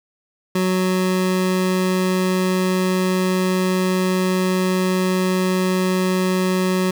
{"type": "tone", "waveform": "25% pulse", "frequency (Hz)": 185, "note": "F#3", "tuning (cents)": 0, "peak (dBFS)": -13, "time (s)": [0.55, 6.91], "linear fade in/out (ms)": 5, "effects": ["8-bit"]}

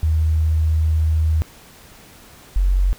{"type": "tone pair in turn", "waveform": "sine", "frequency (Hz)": [79, 46.15], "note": ["D#2", "F#1"], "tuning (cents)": [27, -4], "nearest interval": "major sixth", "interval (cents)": 931, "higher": "first", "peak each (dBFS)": [-14, -13], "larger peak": "second", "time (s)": [[0.03, 1.42], [2.56, 2.93]], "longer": "first", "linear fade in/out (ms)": 0, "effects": ["pink hiss -45 dBFS RMS until 2.98 s"]}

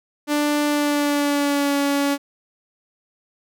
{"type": "tone with pitch glide", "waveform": "sawtooth", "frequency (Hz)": [294.7, 282.5], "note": ["D4", "C#4"], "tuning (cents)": [6, 33], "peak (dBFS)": -14, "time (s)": [0.27, 2.18], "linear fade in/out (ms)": 50, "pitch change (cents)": -73, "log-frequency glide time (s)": [0.66, 1.77], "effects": []}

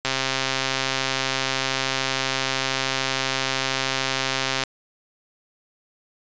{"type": "click train", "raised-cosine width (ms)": 0.2, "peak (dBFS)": -5, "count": 611, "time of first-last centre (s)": [0.05, 4.636], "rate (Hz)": 133, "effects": ["resampled to 16000 Hz"]}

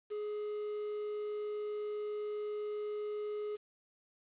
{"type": "tone", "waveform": "triangle", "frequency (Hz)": 419.8, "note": "G#4", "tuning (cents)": 19, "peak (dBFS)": -34, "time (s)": [0.1, 3.57], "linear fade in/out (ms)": 20, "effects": ["resampled to 8000 Hz", "10-bit"]}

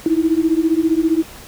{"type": "beating tone pair", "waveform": "sine", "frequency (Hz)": [316.3, 331.3], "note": ["D#4", "E4"], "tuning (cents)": [29, 9], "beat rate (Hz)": 15, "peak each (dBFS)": -16, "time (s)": [0.06, 1.23], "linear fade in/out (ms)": 2, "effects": ["pink hiss -38 dBFS RMS until 1.47 s"]}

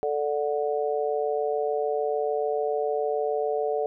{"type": "harmonic tone", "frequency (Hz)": 146.83, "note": "D3", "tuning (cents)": 0, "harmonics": [3, 4, 5], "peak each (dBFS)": [-26, -29, -30], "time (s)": [0.03, 3.86], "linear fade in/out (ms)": 0, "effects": []}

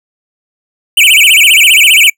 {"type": "tone with vibrato", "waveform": "square", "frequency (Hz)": 2637, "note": "E7", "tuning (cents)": 0, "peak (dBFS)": -3, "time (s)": [0.97, 2.1], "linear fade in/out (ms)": 5, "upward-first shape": "sine", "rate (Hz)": 15, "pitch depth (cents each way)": 280, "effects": ["noise-tail reverb RT60 0.1 s tail -26 dB re dry"]}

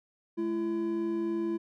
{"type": "tone pair together", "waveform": "triangle", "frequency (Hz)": [213.7, 336.9], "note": ["G#3", "E4"], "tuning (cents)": [50, 38], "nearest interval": "minor sixth", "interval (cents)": 788, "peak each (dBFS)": [-34, -27], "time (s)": [0.37, 1.58], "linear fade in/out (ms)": 20, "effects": []}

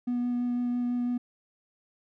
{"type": "tone with vibrato", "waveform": "triangle", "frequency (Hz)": 243.9, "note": "B3", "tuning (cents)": -21, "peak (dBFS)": -23, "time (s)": [0.07, 1.18], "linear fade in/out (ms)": 10, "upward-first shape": "sine", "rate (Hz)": 6, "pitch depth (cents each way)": 9, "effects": ["tanh soft clip ceiling -21 dBFS"]}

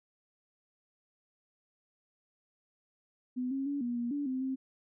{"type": "tone with pitch steps", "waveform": "sine", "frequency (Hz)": [251.3, 270.4, 284, 241, 238.4, 287.6, 259.1, 263.9], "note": ["B3", "C#4", "C#4", "B3", "A#3", "D4", "C4", "C4"], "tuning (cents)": [30, -43, 42, -42, 39, -36, -17, 15], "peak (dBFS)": -31, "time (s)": [3.36, 4.56], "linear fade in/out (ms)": 20, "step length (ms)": 150, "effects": []}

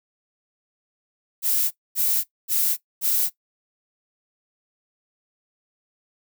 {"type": "noise bursts", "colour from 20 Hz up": "violet", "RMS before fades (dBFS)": -21, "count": 4, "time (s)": [1.42, 3.3], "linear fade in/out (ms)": 50, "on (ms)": 290, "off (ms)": 240, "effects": ["noise-tail reverb RT60 0.1 s tail -17 dB re dry"]}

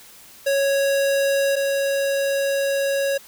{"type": "tone pair in turn", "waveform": "square", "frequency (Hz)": [553, 553], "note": ["C#5", "C#5"], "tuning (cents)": [-4, -4], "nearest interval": "unison", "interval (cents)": 0, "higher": "neither", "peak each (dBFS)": [-18, -20], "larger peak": "first", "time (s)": [[0.46, 1.56], [1.56, 3.18]], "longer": "second", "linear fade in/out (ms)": 10, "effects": ["white hiss -46 dBFS RMS until 3.27 s"]}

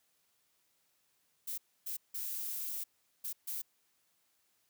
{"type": "noise bursts at uneven times", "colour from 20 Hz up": "violet", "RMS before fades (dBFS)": -39, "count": 5, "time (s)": [[1.47, 1.58], [1.86, 1.97], [2.14, 2.84], [3.24, 3.33], [3.47, 3.62]], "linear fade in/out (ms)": 10, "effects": ["white hiss -75 dBFS RMS until 4.69 s", "high-pass 60 Hz 12 dB/octave"]}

